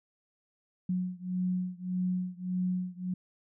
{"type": "beating tone pair", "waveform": "sine", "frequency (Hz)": [181.6, 183.3], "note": ["F#3", "F#3"], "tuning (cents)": [-32, -16], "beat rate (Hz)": 1.7, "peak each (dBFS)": [-32, -33], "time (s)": [0.89, 3.14], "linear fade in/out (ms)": 5, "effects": []}